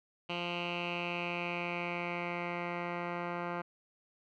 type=tone with low-pass filter sweep; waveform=10% pulse; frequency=174.1 Hz; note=F3; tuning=5 cents flat; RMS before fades=-37 dBFS; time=0.29-3.62 s; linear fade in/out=10 ms; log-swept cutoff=3000 to 1700 Hz; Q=4.8; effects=none